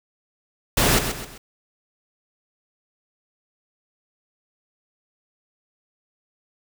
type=noise with echo; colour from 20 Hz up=pink; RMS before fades=-18 dBFS; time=0.77-0.99 s; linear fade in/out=5 ms; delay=130 ms; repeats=3; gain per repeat=-8 dB; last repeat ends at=1.38 s; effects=none

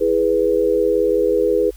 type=chord; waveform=sine; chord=E major; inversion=none; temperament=equal; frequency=329.6 / 415.3 / 493.9 Hz; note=E4 / G#4 / B4; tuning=0 / 0 / 0 cents; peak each=-22 / -17 / -17 dBFS; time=0-1.71 s; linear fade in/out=20 ms; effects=added 50 Hz sine -37 dBFS peak until 1.76 s + white hiss -50 dBFS RMS until 1.76 s

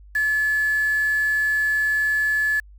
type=tone with quantisation; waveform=sine; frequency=1719 Hz; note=A6; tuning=41 cents flat; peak=-18 dBFS; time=0.15-2.6 s; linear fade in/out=5 ms; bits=6; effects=added 50 Hz sine -43 dBFS peak until 2.78 s

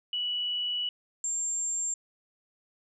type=tone pair in turn; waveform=sine; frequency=2946 / 7381 Hz; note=F#7 / A#8; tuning=-8 / -18 cents; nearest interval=octave + major third; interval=1590 cents; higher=second; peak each=-28 dBFS; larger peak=neither; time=0.13-0.89 / 1.24-1.94 s; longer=first; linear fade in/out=2 ms; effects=none

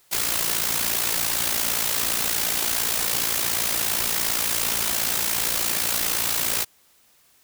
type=noise with amplitude modulation; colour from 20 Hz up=white; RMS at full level=-21 dBFS; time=0.11-6.65 s; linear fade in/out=20 ms; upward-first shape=sine; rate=57.3 Hz; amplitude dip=65%; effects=white hiss -59 dBFS RMS until 7.43 s

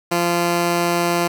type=tone pair together; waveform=10% pulse; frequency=172.7 / 345.4 Hz; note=F3 / F4; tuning=-19 / -19 cents; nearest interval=octave; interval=1200 cents; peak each=-11 / -16 dBFS; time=0.11-1.28 s; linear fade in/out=10 ms; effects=none

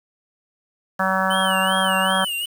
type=harmonic tone; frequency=189.6 Hz; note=F#3; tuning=43 cents sharp; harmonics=1 / 3 / 4 / 5 / 6 / 7 / 8 / 9; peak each=-26 / -26 / -26 / -26 / -26 / -26 / -26 / -26 dBFS; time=0.99-2.25 s; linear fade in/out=10 ms
type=tone with vibrato; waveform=square; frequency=3000 Hz; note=F#7; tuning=23 cents sharp; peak=-24 dBFS; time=1.3-2.46 s; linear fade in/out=10 ms; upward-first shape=sine; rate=2.6 Hz; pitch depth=140 cents each way
effects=7-bit

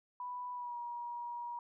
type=tone with pitch glide; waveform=sine; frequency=987.8 to 955.3 Hz; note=B5 to A#5; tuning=0 to +42 cents; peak=-39 dBFS; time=0.2-1.59 s; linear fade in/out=2 ms; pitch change=-58 cents; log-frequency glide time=0.53-0.77 s; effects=none

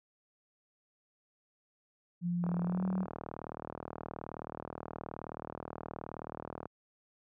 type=tone with pitch glide; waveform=sine; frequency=174.61 to 187.14 Hz; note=F3 to F#3; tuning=0 to +20 cents; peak=-30 dBFS; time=2.21-3.07 s; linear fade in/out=50 ms; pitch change=+120 cents; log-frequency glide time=2.65-2.84 s
type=click train; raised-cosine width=1 ms; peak=-26 dBFS; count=165; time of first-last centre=2.44-6.656 s; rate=38.9 Hz
effects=high-pass 80 Hz 12 dB/octave

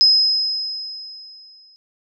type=tone with exponential decay; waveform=sine; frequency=5090 Hz; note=D#8; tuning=39 cents sharp; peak=-8 dBFS; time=0.01-1.76 s; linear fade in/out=0 ms; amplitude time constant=380 ms; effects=none

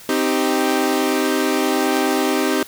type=chord; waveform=sawtooth; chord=C minor; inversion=none; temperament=equal; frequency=261.6 / 311.1 / 392 Hz; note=C4 / Eb4 / G4; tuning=0 / 0 / 0 cents; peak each=-17 dBFS; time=0.09-2.63 s; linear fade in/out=2 ms; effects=white hiss -41 dBFS RMS until 2.67 s

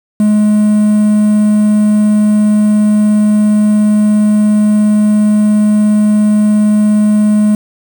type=tone with quantisation; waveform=triangle; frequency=210.9 Hz; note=G#3; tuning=27 cents sharp; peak=-4 dBFS; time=0.2-7.55 s; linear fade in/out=2 ms; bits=5; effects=none

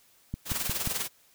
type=click train; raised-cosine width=5 ms; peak=-20 dBFS; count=4; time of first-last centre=0.34-0.874 s; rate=5.62 Hz
type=noise with tremolo; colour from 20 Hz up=white; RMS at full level=-29 dBFS; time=0.45-1.09 s; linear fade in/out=50 ms; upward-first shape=sine; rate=20 Hz; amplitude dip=65%
effects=white hiss -62 dBFS RMS until 1.34 s

